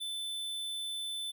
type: tone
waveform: square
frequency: 3520 Hz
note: A7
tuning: in tune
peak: -36 dBFS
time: 0-1.32 s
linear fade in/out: 20 ms
effects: none